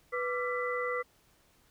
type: tone cluster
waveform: sine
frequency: 493.4 / 1169 / 1366 / 1994 Hz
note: B4 / D6 / F6 / B6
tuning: -2 / -8 / -39 / +16 cents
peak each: -33 / -37 / -40 / -36 dBFS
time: 0.12-1.03 s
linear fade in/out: 20 ms
effects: pink hiss -66 dBFS RMS until 1.7 s